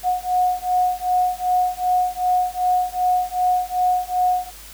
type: beating tone pair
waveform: sine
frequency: 727 / 729.6 Hz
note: F#5 / F#5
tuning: -31 / -24 cents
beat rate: 2.6 Hz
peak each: -20 / -20 dBFS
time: 0.03-4.51 s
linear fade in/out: 50 ms
effects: added 50 Hz sine -44 dBFS peak until 4.73 s + white hiss -41 dBFS RMS until 4.73 s